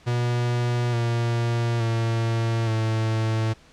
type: tone with pitch steps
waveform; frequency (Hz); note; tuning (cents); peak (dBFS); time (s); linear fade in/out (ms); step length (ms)
45% pulse; 120.9 / 117.53 / 114.25 / 111.06; B2 / A#2 / A#2 / A2; -36 / +15 / -34 / +17; -21; 0.06-3.54; 20; 870
effects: pink hiss -53 dBFS RMS until 3.72 s + low-pass 6000 Hz 12 dB/octave